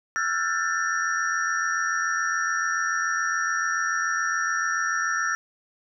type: tone cluster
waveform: sine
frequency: 1340 / 1427 / 1607 / 1778 / 5720 Hz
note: E6 / F6 / G6 / A6 / F8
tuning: +28 / +37 / +43 / +18 / +41 cents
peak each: -27 / -30 / -34 / -27 / -34 dBFS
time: 0.16-5.35 s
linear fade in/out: 0 ms
effects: none